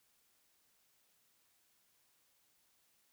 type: silence
effects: white hiss -74 dBFS RMS until 3.12 s